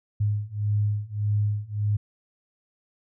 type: beating tone pair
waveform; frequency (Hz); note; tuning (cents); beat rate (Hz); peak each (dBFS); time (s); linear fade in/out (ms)
sine; 103.3 / 105; G#2 / G#2; -9 / +19; 1.7; -26 / -25; 0.2-1.97; 10
effects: none